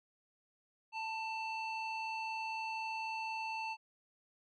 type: tone with low-pass filter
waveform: square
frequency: 889 Hz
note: A5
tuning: 18 cents sharp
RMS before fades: -40 dBFS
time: 0.92-3.77 s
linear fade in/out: 50 ms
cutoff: 3400 Hz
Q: 4.9
effects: none